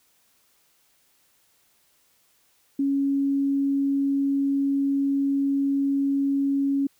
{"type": "tone", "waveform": "sine", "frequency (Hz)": 277.2, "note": "C#4", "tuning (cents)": 0, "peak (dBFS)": -20, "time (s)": [2.79, 6.87], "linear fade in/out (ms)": 5, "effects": ["white hiss -64 dBFS RMS until 6.99 s"]}